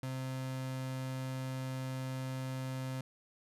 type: tone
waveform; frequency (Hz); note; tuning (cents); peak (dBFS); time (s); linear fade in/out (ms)
35% pulse; 130.81; C3; 0; -35; 0.03-3.01; 2
effects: resampled to 32000 Hz